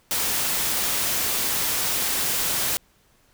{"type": "noise", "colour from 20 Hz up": "white", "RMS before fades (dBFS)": -24, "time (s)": [0.11, 2.77], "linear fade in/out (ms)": 0, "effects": ["pink hiss -61 dBFS RMS until 3.33 s"]}